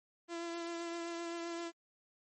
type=tone with vibrato; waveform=sawtooth; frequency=338.8 Hz; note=E4; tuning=48 cents sharp; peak=-35 dBFS; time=0.28-1.72 s; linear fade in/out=50 ms; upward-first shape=triangle; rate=7.7 Hz; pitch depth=20 cents each way; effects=MP3 32 kbps